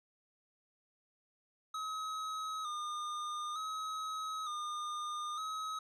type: tone with vibrato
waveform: square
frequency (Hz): 1244.5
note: D#6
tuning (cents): 0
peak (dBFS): -38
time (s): 1.74-5.79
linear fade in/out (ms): 5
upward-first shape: square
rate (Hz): 0.55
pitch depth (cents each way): 43
effects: low-pass 7000 Hz 12 dB/octave